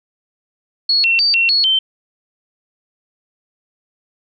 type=tone with pitch steps; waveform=sine; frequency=4351 / 2712 / 4623 / 2722 / 4357 / 3101 Hz; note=C#8 / E7 / D8 / F7 / C#8 / G7; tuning=-33 / +49 / -28 / -45 / -31 / -19 cents; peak=-11 dBFS; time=0.89-1.79 s; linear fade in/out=5 ms; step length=150 ms; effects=none